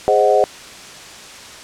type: chord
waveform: sine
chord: Ab dominant seventh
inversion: none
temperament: equal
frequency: 415.3 / 523.3 / 622.3 / 740 Hz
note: Ab4 / C5 / Eb5 / Gb5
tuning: 0 / 0 / 0 / 0 cents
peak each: -16 dBFS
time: 0.08-0.44 s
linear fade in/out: 0 ms
effects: white hiss -36 dBFS RMS until 1.63 s + low-pass 7000 Hz 12 dB/octave